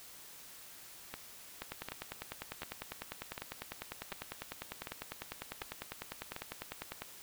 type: two click trains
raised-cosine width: 0.3 ms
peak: -24 / -23 dBFS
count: 8 / 55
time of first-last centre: 1.14-6.364 / 1.62-7.02 s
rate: 1.34 / 10 Hz
effects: white hiss -53 dBFS RMS until 7.22 s